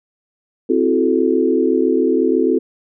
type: chord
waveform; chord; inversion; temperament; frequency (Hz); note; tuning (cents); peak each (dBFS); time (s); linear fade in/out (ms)
sine; F# half-diminished seventh; second; equal with one note detuned; 261.6 / 329.6 / 370 / 436.2; C4 / E4 / F#4 / A4; 0 / 0 / 0 / -15; -18; 0.69-2.59; 10
effects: none